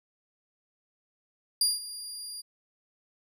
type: tone with ADSR envelope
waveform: 25% pulse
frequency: 4809 Hz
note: D8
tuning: 40 cents sharp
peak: -16 dBFS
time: 1.61-2.42 s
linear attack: 3 ms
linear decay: 180 ms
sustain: -17 dB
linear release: 18 ms
effects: none

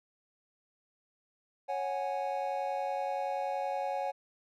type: chord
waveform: triangle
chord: C# suspended fourth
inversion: none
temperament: equal with one note detuned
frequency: 552.4 / 740 / 830.6 Hz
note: C#5 / F#5 / G#5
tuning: -6 / 0 / 0 cents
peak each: -34 dBFS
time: 1.68-4.12 s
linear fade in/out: 20 ms
effects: none

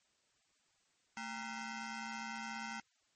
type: ring-modulated tone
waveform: 15% pulse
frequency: 576 Hz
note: D5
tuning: 34 cents flat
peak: -32 dBFS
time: 1.17-2.8 s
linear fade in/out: 2 ms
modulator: 353 Hz
effects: white hiss -75 dBFS RMS until 3.15 s + MP3 32 kbps

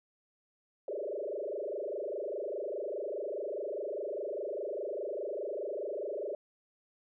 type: tone with frequency modulation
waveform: sine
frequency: 493.9 Hz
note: B4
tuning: in tune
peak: -34 dBFS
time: 0.88-6.35 s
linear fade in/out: 2 ms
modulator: 24.9 Hz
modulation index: 4.7
effects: none

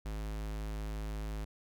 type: tone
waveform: square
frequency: 52.8 Hz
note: G#1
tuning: 29 cents sharp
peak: -37 dBFS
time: 0.05-1.45 s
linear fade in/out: 10 ms
effects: none

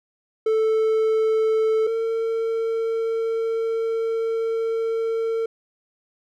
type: tone pair in turn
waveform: triangle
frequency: 440 / 452.6 Hz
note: A4 / A4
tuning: 0 / +49 cents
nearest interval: unison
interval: 49 cents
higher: second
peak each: -15 / -19 dBFS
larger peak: first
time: 0.46-1.87 / 1.87-5.46 s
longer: second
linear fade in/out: 5 ms
effects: none

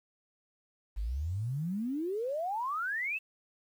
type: exponential sweep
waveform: sine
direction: up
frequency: 47.31 to 2718 Hz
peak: -31 dBFS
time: 0.96-3.19 s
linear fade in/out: 20 ms
effects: 10-bit

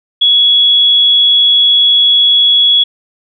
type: tone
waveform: sine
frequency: 3362 Hz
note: G#7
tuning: 20 cents sharp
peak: -5 dBFS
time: 0.21-2.84 s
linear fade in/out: 10 ms
effects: none

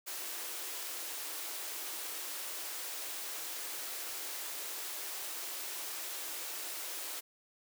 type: high-pass noise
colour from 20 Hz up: white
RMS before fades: -41 dBFS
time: 0.06-7.21 s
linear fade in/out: 20 ms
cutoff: 290 Hz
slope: 96 dB/octave
effects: none

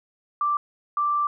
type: tone pair in turn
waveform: sine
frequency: 1174.7 / 1174.7 Hz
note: D6 / D6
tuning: 0 / 0 cents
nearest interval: unison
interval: 0 cents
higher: neither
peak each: -20 dBFS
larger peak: neither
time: 0.41-0.57 / 0.97-1.27 s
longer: second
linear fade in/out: 2 ms
effects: none

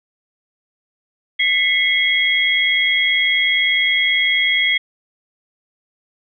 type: tone cluster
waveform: sine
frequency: 2005 / 2165 / 3294 Hz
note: B6 / C#7 / G#7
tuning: +26 / -41 / -15 cents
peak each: -18 dBFS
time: 1.39-4.78 s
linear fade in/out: 10 ms
effects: none

